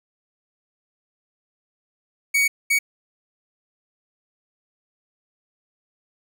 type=tone bursts at uneven times; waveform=45% pulse; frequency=2244 Hz; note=C#7; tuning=21 cents sharp; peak=-16 dBFS; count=2; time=2.34-2.48 / 2.7-2.79 s; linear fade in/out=10 ms; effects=none